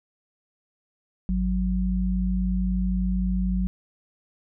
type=tone pair together; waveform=sine; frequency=51.91 / 185 Hz; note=G#1 / F#3; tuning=0 / 0 cents; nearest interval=octave + minor seventh; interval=2200 cents; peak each=-24 dBFS; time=1.29-3.67 s; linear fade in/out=0 ms; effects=none